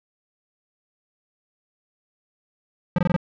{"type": "tone bursts", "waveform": "square", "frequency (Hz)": 176.8, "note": "F3", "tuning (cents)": 22, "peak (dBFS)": -17, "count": 5, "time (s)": [2.96, 3.164], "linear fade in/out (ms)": 2, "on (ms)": 24, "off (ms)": 21, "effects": ["low-pass 2000 Hz 12 dB/octave"]}